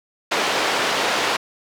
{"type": "band-pass noise", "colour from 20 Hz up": "pink", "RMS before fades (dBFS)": -21, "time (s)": [0.31, 1.37], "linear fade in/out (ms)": 10, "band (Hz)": [460, 4500], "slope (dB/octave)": 12, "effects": []}